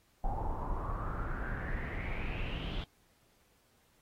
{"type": "noise with low-pass filter sweep", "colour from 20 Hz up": "brown", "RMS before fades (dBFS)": -36, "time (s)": [0.24, 2.84], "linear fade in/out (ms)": 2, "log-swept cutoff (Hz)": [780, 3400], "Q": 7.5, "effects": ["pink hiss -70 dBFS RMS until 4.01 s", "AAC 48 kbps"]}